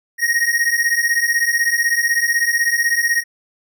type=beating tone pair; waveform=square; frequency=1864.7 / 1880.7 Hz; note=A#6 / A#6; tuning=0 / +15 cents; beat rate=16 Hz; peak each=-19 / -18 dBFS; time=0.18-3.24 s; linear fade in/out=50 ms; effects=none